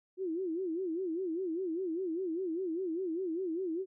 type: tone with vibrato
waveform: sine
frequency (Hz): 349.2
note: F4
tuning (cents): 0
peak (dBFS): -32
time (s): 0.17-3.86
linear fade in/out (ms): 50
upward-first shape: sine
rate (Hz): 5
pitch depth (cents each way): 170
effects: none